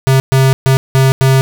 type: tone bursts at uneven times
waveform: square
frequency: 133.2 Hz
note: C3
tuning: 31 cents sharp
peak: -7 dBFS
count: 5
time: 0.07-0.2 / 0.32-0.53 / 0.66-0.77 / 0.95-1.12 / 1.21-1.41 s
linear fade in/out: 0 ms
effects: none